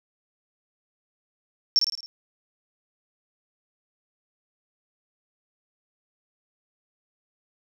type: tone with echo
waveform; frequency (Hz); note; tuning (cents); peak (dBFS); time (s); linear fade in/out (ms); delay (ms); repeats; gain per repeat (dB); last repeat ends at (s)
sine; 5460; F8; -40; -14; 1.76-1.79; 0; 54; 5; -5; 2.06
effects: none